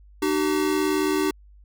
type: tone pair together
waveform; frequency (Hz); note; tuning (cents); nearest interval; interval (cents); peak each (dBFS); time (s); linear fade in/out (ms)
square; 303.4 / 382.2; D#4 / G4; -44 / -44; major third; 400; -24; 0.22-1.31; 5
effects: added 50 Hz sine -47 dBFS peak until 1.64 s